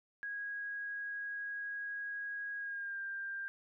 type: tone with pitch glide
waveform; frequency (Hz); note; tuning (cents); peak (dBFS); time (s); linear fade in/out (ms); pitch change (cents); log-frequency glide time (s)
sine; 1648 to 1590.9; G#6 to G6; -14 to +25; -38; 0.23-3.48; 0; -61; 2.57-3
effects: none